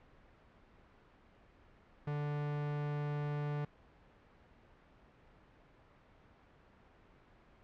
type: tone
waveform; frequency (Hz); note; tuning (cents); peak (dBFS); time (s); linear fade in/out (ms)
45% pulse; 146.83; D3; 0; -35; 2.07-3.65; 5
effects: pink hiss -63 dBFS RMS until 7.63 s + low-pass 2000 Hz 12 dB/octave